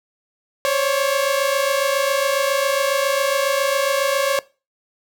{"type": "tone pair together", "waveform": "sawtooth", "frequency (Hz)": [538, 565.3], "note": ["C5", "C#5"], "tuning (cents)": [48, 34], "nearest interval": "minor second", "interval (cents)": 86, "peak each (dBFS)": -16, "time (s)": [0.65, 4.39], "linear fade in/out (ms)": 0, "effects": ["noise-tail reverb RT60 0.3 s tail -21 dB re dry"]}